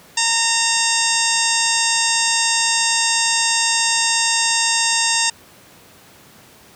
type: harmonic tone with a mistuned harmonic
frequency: 917 Hz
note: A#5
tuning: 29 cents flat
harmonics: 1 / 2 / 3 / 4 / 5 / 6 / 7 / 8 / 9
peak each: -24 / -24 / -24 / -24 / -24 / -24 / -24 / -24 / -24 dBFS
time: 0.17-5.3 s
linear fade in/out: 5 ms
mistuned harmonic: 5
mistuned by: +72 cents
effects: pink hiss -46 dBFS RMS until 6.75 s + high-pass 100 Hz 12 dB/octave